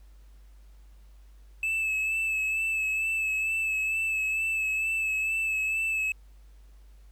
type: tone with vibrato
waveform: triangle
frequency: 2615 Hz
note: E7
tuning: 15 cents flat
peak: -24 dBFS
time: 1.63-6.12 s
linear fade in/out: 2 ms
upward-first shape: sine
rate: 2.2 Hz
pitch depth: 26 cents each way
effects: added 50 Hz sine -49 dBFS peak until 7.11 s + pink hiss -67 dBFS RMS until 7.11 s